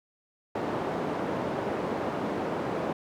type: band-pass noise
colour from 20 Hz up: white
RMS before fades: -31 dBFS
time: 0.55-2.93 s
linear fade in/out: 5 ms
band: 160 to 640 Hz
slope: 12 dB/octave
effects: none